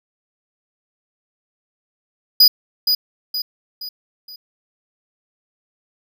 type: tone with echo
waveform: square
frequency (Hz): 4935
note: D#8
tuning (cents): -15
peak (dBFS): -7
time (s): 2.4-2.48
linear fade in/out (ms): 5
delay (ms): 470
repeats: 4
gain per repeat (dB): -7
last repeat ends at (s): 4.36
effects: none